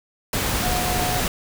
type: tone in noise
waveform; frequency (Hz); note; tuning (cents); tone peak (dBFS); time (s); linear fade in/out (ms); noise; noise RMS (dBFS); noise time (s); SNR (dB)
sine; 724; F#5; -38; -26; 0.63-1.2; 2; pink; -23; 0.33-1.28; -6
effects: none